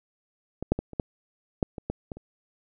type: clicks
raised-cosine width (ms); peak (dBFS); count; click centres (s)
2; -18 / -7 / -16 / -27 / -12 / -9 / -22 / -15 / -21 / -30; 10; 0.626 / 0.72 / 0.79 / 0.933 / 0.998 / 1.628 / 1.782 / 1.9 / 2.118 / 2.17
effects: none